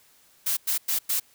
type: noise bursts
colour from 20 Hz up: blue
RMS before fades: -25 dBFS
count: 4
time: 0.46-1.2 s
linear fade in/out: 10 ms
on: 110 ms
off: 100 ms
effects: white hiss -59 dBFS RMS until 1.34 s